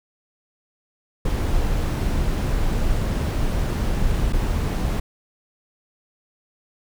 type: noise with dropouts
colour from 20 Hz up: brown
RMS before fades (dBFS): -21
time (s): 1.25-5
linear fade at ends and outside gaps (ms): 5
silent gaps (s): 4.326-4.331
effects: none